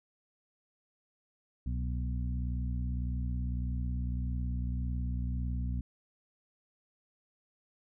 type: harmonic tone with a mistuned harmonic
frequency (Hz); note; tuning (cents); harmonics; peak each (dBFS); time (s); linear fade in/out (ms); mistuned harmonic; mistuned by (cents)
61.74; B1; 0; 1 / 2 / 3 / 4; -32 / -38 / -42 / -44; 1.66-5.81; 5; 1; +100
effects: none